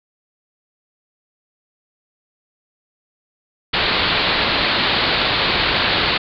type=low-pass noise; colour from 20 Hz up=white; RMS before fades=-18 dBFS; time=3.73-6.18 s; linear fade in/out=10 ms; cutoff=4500 Hz; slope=96 dB/octave; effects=none